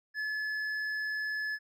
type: tone with hard clipping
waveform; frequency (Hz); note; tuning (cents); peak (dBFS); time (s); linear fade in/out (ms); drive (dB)
sine; 1718; A6; -42; -33; 0.14-1.59; 50; 5
effects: none